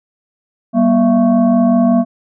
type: tone with frequency modulation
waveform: sine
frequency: 239.7 Hz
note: A#3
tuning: 48 cents sharp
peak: -8 dBFS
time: 0.73-2.05 s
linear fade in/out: 50 ms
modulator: 434 Hz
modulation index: 0.95
effects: none